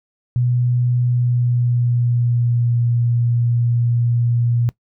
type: tone with pitch glide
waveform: sine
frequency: 122.8 to 119.1 Hz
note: B2 to A#2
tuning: -9 to +38 cents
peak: -14 dBFS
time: 0.36-4.69 s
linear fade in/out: 0 ms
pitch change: -53 cents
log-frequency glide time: 1-2.79 s
effects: noise-tail reverb RT60 0.1 s tail -20 dB re dry